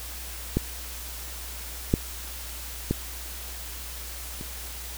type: clicks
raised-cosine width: 3 ms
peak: -9 / -6 / -10 / -24 dBFS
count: 4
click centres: 0.57 / 1.939 / 2.91 / 4.411 s
effects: added 60 Hz sine -39 dBFS peak until 4.97 s + white hiss -39 dBFS RMS until 4.97 s